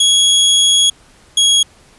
sawtooth tone pair in turn, 3331 / 3315 Hz, G#7 / G#7, +4 / -4 cents, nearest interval unison, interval 8 cents, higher first, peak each -5 dBFS, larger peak neither, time 0-0.9 / 1.37-1.63 s, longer first, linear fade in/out 5 ms, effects pink hiss -47 dBFS RMS until 1.98 s + resampled to 24000 Hz

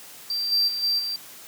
triangle tone with level steps, 4699 Hz, D8, in tune, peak -23 / -17 / -25 / -19 / -25 dBFS, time 0.3-1.16 s, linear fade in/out 2 ms, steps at 0.51 / 0.67 / 0.82 / 0.98 s, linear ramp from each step 20 ms, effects white hiss -44 dBFS RMS until 1.47 s + high-pass 100 Hz 12 dB/octave

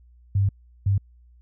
sine tone bursts at uneven times, 98.7 Hz, G2, 12 cents sharp, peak -17 dBFS, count 2, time 0.35-0.49 / 0.86-0.98 s, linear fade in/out 5 ms, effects added 60 Hz sine -50 dBFS peak until 1.41 s

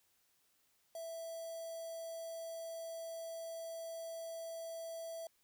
square tone with notch filter, 659.3 Hz, E5, in tune, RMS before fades -45 dBFS, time 0.95-5.27 s, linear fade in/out 2 ms, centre 2200 Hz, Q 0.53, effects white hiss -75 dBFS RMS until 5.43 s

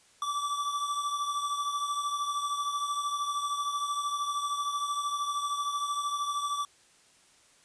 square beating tone pair, 1157 / 1170 Hz, D6 / D6, -26 / -7 cents, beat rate 13 Hz, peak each -31 / -38 dBFS, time 0.22-6.65 s, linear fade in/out 2 ms, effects white hiss -61 dBFS RMS until 7.64 s + resampled to 22050 Hz

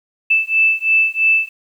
sine beating tone pair, 2636 / 2639 Hz, E7 / E7, -1 / +1 cents, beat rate 3 Hz, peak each -15 dBFS, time 0.3-1.49 s, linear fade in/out 10 ms, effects 8-bit

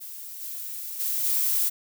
violet noise with level steps, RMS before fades -39 / -35 / -27 / -24 dBFS, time 0-1.7 s, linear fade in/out 20 ms, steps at 0.4 / 0.99 / 1.23 s, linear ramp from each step 20 ms, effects none

